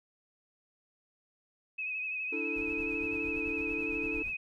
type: tone with vibrato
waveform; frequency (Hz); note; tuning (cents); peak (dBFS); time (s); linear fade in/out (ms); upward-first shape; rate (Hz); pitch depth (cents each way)
sine; 2541; D#7; +36; -33; 1.78-4.37; 10; sine; 12; 41
type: chord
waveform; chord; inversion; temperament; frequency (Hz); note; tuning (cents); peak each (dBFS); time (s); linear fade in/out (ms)
triangle; D suspended second; none; equal; 293.7 / 329.6 / 440; D4 / E4 / A4; 0 / 0 / 0; -37; 2.32-4.23; 10
type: noise with tremolo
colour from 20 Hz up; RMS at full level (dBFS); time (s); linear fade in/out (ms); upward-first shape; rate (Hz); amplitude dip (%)
brown; -46; 2.56-4.34; 0; sine; 8.9; 65
effects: none